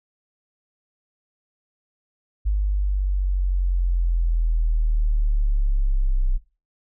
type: linear sweep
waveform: sine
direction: down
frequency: 51 to 31.38 Hz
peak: -17 dBFS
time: 2.45-6.38 s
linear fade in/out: 20 ms
effects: noise-tail reverb RT60 0.3 s tail -17 dB re dry